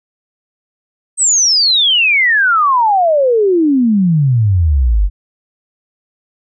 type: exponential sweep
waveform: sine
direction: down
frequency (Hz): 8372 to 44.86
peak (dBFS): -8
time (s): 1.17-5.1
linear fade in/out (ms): 50
effects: none